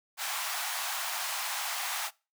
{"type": "high-pass noise", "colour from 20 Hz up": "pink", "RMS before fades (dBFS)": -34, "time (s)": [0.17, 2.11], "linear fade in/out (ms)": 50, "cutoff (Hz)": 720, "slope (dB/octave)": 48, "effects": ["noise-tail reverb RT60 0.3 s tail -23 dB re dry"]}